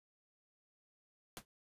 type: noise with exponential decay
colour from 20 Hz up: pink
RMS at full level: -42 dBFS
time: 1.37-1.45 s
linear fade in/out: 0 ms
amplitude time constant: 17 ms
effects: resampled to 32000 Hz